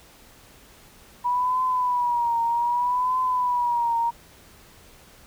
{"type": "tone with vibrato", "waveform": "sine", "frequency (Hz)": 973, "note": "B5", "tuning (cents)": -26, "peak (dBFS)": -20, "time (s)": [1.24, 4.11], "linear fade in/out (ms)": 20, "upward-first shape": "triangle", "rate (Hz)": 0.64, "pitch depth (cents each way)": 89, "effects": ["pink hiss -51 dBFS RMS until 5.26 s"]}